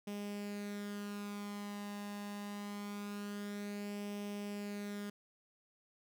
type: tone with flanger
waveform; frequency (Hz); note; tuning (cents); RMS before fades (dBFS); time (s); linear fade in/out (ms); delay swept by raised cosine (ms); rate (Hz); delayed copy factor
sawtooth; 204.5; G#3; -26; -43; 0.07-5.1; 5; 0.35 to 1.1; 0.24; +0.5
effects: none